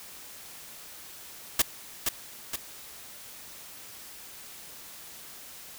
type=noise with echo; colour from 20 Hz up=white; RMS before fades=-21 dBFS; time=1.59-1.62 s; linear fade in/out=5 ms; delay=470 ms; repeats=2; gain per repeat=-5 dB; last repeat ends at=2.56 s; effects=white hiss -46 dBFS RMS until 5.78 s